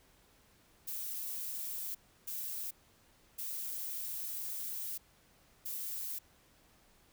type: noise bursts at uneven times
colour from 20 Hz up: violet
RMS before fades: -40 dBFS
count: 4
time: 0.87-1.95 / 2.27-2.71 / 3.38-4.98 / 5.65-6.19 s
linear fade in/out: 10 ms
effects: pink hiss -66 dBFS RMS until 7.12 s